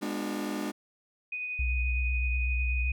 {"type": "chord", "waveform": "40% pulse", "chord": "G# diminished seventh", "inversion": "none", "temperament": "just", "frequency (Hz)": [207.7, 249.2, 299, 358.8], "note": ["G#3", "B3", "D4", "F4"], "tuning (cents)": [0, 16, 31, 47], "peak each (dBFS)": [-35, -38, -34, -39], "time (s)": [0.01, 0.72], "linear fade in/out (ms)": 20}
{"type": "tone with tremolo", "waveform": "sine", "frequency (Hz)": 2489, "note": "D#7", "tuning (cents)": 0, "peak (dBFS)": -31, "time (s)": [1.32, 2.92], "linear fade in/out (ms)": 5, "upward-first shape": "sine", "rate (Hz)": 11, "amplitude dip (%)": 25}
{"type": "tone with vibrato", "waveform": "sine", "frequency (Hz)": 62, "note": "B1", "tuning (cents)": 7, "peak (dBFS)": -26, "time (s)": [1.59, 2.92], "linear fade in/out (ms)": 5, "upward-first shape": "sine", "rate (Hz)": 8, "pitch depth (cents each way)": 47}
{"effects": []}